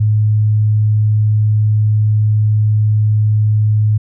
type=tone; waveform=sine; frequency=106.8 Hz; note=G#2; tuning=49 cents sharp; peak=-9 dBFS; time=0-3.98 s; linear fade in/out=10 ms; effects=none